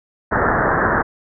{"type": "low-pass noise", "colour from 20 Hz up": "white", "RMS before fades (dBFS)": -17, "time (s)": [0.31, 1.03], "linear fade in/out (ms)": 20, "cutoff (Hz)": 1800, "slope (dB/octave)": 96, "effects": []}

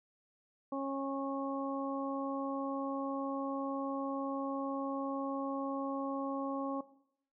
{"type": "harmonic tone", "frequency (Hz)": 273.8, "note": "C#4", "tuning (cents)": -21, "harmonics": [1, 2, 3, 4], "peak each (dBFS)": [-37, -39, -44, -43], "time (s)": [0.72, 6.81], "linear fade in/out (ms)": 5, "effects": ["noise-tail reverb RT60 0.7 s tail -17 dB re dry"]}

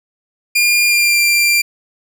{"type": "tone with pitch glide", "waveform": "sawtooth", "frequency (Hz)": [2410, 2374], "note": ["D7", "D7"], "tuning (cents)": [44, 18], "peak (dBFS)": -7, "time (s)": [0.55, 1.62], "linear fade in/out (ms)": 10, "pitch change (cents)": -26, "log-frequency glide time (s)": [0.85, 1.19], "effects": []}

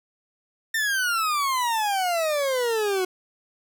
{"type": "exponential sweep", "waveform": "40% pulse", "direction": "down", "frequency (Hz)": [1823, 362.8], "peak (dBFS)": -21, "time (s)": [0.74, 3.05], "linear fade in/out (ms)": 5, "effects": []}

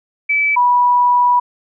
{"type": "tone pair in turn", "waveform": "sine", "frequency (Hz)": [2305, 978.1], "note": ["D7", "B5"], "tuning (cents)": [-33, -17], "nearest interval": "octave + minor third", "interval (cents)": 1484, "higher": "first", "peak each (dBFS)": [-12, -9], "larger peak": "second", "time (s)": [[0.29, 0.56], [0.56, 1.4]], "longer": "second", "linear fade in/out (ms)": 10, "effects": []}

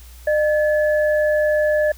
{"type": "tone pair together", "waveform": "sine", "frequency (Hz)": [606.2, 1717], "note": ["D#5", "A6"], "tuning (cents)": [-45, -43], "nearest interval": "octave + tritone", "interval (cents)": 1802, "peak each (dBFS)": [-15, -24], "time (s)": [0.27, 1.92], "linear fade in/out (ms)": 5, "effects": ["added 60 Hz sine -39 dBFS peak until 1.97 s", "white hiss -48 dBFS RMS until 1.97 s"]}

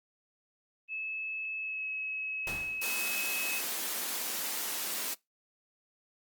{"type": "tone with pitch glide", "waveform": "sine", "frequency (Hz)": [2600, 2570], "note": ["E7", "E7"], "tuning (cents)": [-24, -45], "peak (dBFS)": -34, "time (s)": [0.88, 3.62], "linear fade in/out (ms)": 50, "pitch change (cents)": -21, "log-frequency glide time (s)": [1.58, 1.86]}
{"type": "noise with exponential decay", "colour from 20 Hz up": "pink", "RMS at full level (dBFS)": -37, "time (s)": [2.47, 3.03], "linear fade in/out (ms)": 2, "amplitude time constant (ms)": 120}
{"type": "high-pass noise", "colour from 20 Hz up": "white", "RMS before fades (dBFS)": -35, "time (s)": [2.81, 5.15], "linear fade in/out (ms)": 20, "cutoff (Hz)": 190, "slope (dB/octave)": 48}
{"effects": ["noise-tail reverb RT60 0.2 s tail -24 dB re dry", "Opus 32 kbps"]}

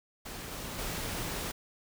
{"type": "noise with level steps", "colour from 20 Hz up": "pink", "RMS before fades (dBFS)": [-42, -40, -36], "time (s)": [0.25, 1.52], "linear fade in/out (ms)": 10, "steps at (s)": [0.51, 0.78], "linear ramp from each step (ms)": 10, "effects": []}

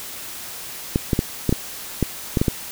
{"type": "clicks", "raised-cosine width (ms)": 3, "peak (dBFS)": -4, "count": 9, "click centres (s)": [0.959, 1.132, 1.191, 1.493, 1.526, 2.027, 2.372, 2.415, 2.482], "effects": ["white hiss -34 dBFS RMS until 2.71 s"]}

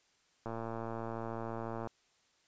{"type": "click train", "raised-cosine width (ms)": 1, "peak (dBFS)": -26, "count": 162, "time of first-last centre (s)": [0.46, 1.872], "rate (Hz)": 114, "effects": ["white hiss -71 dBFS RMS until 2.47 s", "resampled to 16000 Hz"]}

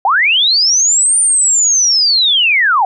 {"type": "linear two-way sweep", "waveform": "sine", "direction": "up then down", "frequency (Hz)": [719, 9170, 719], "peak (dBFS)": -8, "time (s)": [0.05, 2.85], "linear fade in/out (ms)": 2, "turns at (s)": 1.19, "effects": []}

